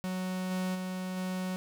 45% pulse tone with level steps, 185 Hz, F#3, in tune, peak -32 / -30 / -34 / -32 dBFS, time 0.04-1.56 s, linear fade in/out 0 ms, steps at 0.5 / 0.74 / 1.16 s, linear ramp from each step 20 ms, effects none

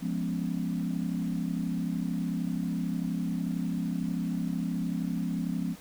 sine chord, C# dominant seventh, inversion first, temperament equal with one note detuned, 174.61 / 207.7 / 246.1 / 277.2 Hz, E#3 / G#3 / B3 / C#4, 0 / 0 / -6 / 0 cents, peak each -31 / -34 / -34 / -36 dBFS, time 0-5.76 s, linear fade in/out 50 ms, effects tanh soft clip ceiling -18 dBFS + pink hiss -51 dBFS RMS until 5.8 s

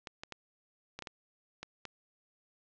clicks, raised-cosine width 0.2 ms, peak -24 dBFS, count 8, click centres 0.072 / 0.235 / 0.323 / 0.99 / 1.023 / 1.072 / 1.63 / 1.853 s, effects low-pass 6000 Hz 12 dB/octave

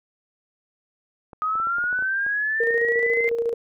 clicks, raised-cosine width 1 ms, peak -27 dBFS, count 10, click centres 1.332 / 1.555 / 1.6 / 1.671 / 1.784 / 1.84 / 1.928 / 1.99 / 2.024 / 2.265 s
sine linear sweep, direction up, 1244.5 to 2096 Hz, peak -21 dBFS, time 1.42-3.29 s, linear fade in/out 0 ms
sine tone with tremolo, 466.2 Hz, A#4, in tune, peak -19 dBFS, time 2.6-3.54 s, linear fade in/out 5 ms, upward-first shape square, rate 14 Hz, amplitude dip 45%
effects none

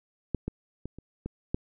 clicks, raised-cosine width 3 ms, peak -14 / -18 / -23 / -30 / -21 / -14 dBFS, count 6, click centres 0.347 / 0.48 / 0.856 / 0.986 / 1.26 / 1.545 s, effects none

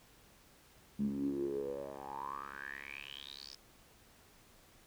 10% pulse tone with band-pass filter sweep, 69.3 Hz, C#2, in tune, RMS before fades -41 dBFS, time 0.99-3.55 s, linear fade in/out 5 ms, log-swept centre 200 to 5200 Hz, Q 9.5, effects pink hiss -63 dBFS RMS until 4.86 s

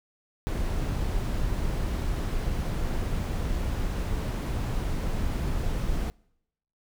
brown noise, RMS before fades -28 dBFS, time 0.47-6.1 s, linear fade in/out 0 ms, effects noise-tail reverb RT60 0.8 s tail -26 dB re dry

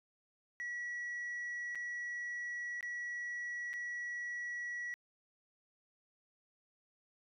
sine tone with dropouts, 1933 Hz, B6, 38 cents flat, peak -36 dBFS, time 0.6-4.94 s, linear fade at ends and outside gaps 0 ms, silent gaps 1.749-1.755 / 2.808-2.828 / 3.732-3.738 s, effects tanh soft clip ceiling -37 dBFS

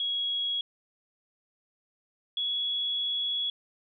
sine tone pair in turn, 3322 / 3364 Hz, G#7 / G#7, 0 / +22 cents, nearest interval unison, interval 22 cents, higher second, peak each -27 dBFS, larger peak neither, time 0-0.61 / 2.37-3.5 s, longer second, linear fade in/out 2 ms, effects none

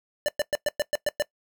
square tone bursts, 590 Hz, D5, 8 cents sharp, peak -22 dBFS, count 8, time 0.26-1.222 s, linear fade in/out 0 ms, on 24 ms, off 110 ms, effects noise-tail reverb RT60 0.1 s tail -20 dB re dry

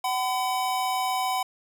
square tone pair together, 755.9 / 1009 Hz, F#5 / B5, +37 / +37 cents, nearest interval perfect fourth, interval 500 cents, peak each -27 / -29 dBFS, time 0.04-1.43 s, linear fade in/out 5 ms, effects none

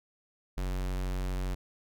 square tone, 46.22 Hz, F#1, 1 cent flat, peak -31 dBFS, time 0.57-1.55 s, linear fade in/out 10 ms, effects none

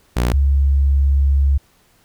sawtooth / sine tone pair in turn, 60.3 / 69.26 Hz, B1 / C#2, -41 / -1 cents, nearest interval major second, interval 240 cents, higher second, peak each -11 dBFS, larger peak neither, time 0.16-0.33 / 0.33-1.58 s, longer second, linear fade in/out 10 ms, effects pink hiss -56 dBFS RMS until 2.04 s

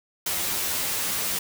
white noise with comb filter, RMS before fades -27 dBFS, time 0.26-1.39 s, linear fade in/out 5 ms, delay 11 ms, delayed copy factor +0.85, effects none

